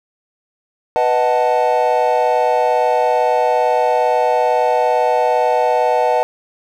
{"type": "chord", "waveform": "triangle", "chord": "B dominant seventh", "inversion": "none", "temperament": "equal", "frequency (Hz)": [493.9, 622.3, 740, 880], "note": ["B4", "D#5", "F#5", "A5"], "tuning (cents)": [0, 0, 0, 0], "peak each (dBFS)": -16, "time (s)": [0.96, 6.23], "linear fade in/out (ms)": 0, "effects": []}